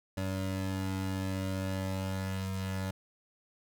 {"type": "tone pair together", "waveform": "25% pulse", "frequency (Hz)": [95.24, 285.4], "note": ["G2", "D4"], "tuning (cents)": [-49, -49], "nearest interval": "octave + perfect fifth", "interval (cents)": 1900, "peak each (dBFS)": [-29, -38], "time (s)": [0.17, 2.91], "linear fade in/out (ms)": 5, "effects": []}